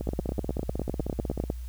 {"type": "two click trains", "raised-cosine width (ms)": 2, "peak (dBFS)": [-14, -18], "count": [15, 24], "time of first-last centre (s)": [[0.09, 1.501], [0.01, 1.439]], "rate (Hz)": [9.92, 16.1], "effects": ["added 60 Hz sine -34 dBFS peak until 1.68 s", "white hiss -57 dBFS RMS until 1.68 s"]}